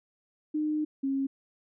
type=tone pair in turn; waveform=sine; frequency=304.8 / 271.7 Hz; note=D#4 / C#4; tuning=-36 / -35 cents; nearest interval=major second; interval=199 cents; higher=first; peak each=-26 dBFS; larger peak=neither; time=0.54-0.85 / 1.03-1.27 s; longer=first; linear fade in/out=10 ms; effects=none